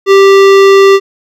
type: tone with hard clipping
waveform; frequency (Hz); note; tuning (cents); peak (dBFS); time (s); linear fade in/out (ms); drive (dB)
sine; 392; G4; 0; -3; 0.06-1; 50; 18
effects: none